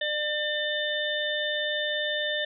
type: harmonic tone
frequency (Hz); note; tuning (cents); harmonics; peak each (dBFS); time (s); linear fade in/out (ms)
599; D5; +34; 1 / 3 / 5 / 6; -31 / -30 / -36 / -31; 0.01-2.45; 5
effects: none